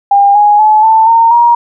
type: tone with pitch steps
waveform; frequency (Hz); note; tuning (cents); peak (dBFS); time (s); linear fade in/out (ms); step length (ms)
sine; 803 / 829.9 / 857.7 / 886.4 / 916 / 946.7; G5 / G#5 / A5 / A5 / A#5 / A#5; +41 / -1 / -44 / +13 / -31 / +26; -3; 0.11-1.55; 5; 240
effects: none